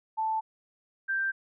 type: tone pair in turn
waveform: sine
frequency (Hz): 880 / 1573.4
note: A5 / G6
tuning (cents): 0 / +6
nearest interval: minor seventh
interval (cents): 1006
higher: second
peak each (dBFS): -26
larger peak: neither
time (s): 0.17-0.41 / 1.08-1.32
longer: neither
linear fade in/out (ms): 20
effects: none